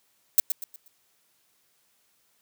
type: noise with echo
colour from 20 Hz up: violet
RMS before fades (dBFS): -17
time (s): 0.38-0.4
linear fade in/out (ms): 0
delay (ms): 120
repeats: 4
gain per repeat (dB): -9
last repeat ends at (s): 0.88
effects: white hiss -68 dBFS RMS until 2.41 s + high-pass 80 Hz 12 dB/octave